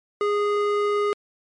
square tone with band-pass filter, 412.6 Hz, G#4, 11 cents flat, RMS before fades -22 dBFS, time 0.21-1.13 s, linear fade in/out 0 ms, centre 850 Hz, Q 1.2, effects MP3 48 kbps

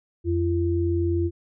sine tone pair together, 87.1 / 341 Hz, F2 / F4, -4 / -41 cents, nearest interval 2 octaves, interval 2363 cents, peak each -23 dBFS, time 0.24-1.31 s, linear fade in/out 50 ms, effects none

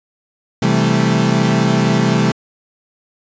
35% pulse chord, A minor seventh, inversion first, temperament equal, 130.81 / 164.81 / 196 / 220 Hz, C3 / E3 / G3 / A3, 0 / 0 / 0 / 0 cents, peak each -16 dBFS, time 0.62-2.32 s, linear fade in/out 5 ms, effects resampled to 16000 Hz

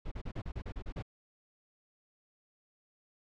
brown noise bursts, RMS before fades -38 dBFS, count 10, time 0.05-1.025 s, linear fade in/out 10 ms, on 66 ms, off 35 ms, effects low-pass 4000 Hz 12 dB/octave

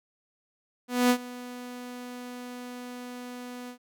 sawtooth tone with ADSR envelope, 246.9 Hz, B3, in tune, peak -14 dBFS, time 0.88-3.78 s, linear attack 220 ms, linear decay 74 ms, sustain -20 dB, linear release 90 ms, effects none

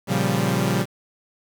sawtooth chord, G half-diminished seventh, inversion first, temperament equal, 116.54 / 138.59 / 174.61 / 196 Hz, Bb2 / Db3 / F3 / G3, 0 / 0 / 0 / 0 cents, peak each -22 / -21 / -21 / -20 dBFS, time 0.07-0.86 s, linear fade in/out 50 ms, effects 7-bit

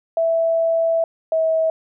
sine tone pair in turn, 659.3 / 644.2 Hz, E5 / E5, 0 / -40 cents, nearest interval unison, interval 40 cents, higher first, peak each -15 dBFS, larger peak neither, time 0.17-1.04 / 1.32-1.7 s, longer first, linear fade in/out 2 ms, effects none

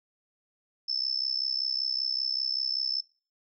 sine tone with amplitude modulation, 5274 Hz, E8, in tune, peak -23 dBFS, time 0.88-3.01 s, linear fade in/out 10 ms, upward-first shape sine, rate 65.2 Hz, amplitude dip 95%, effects noise-tail reverb RT60 0.4 s tail -24 dB re dry

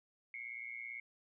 sine tone with amplitude modulation, 2176 Hz, C#7, 33 cents flat, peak -39 dBFS, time 0.34-1 s, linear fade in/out 2 ms, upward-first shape sine, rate 118 Hz, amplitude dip 85%, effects none

